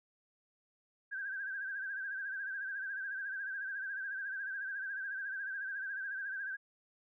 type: tone with vibrato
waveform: sine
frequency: 1583 Hz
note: G6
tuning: 17 cents sharp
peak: -37 dBFS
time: 1.11-6.57 s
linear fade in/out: 20 ms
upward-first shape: sine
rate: 14 Hz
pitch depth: 70 cents each way
effects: none